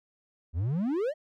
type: exponential sweep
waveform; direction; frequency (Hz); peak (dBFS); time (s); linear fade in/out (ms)
triangle; up; 73.9 to 650; -24; 0.53-1.14; 50
effects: none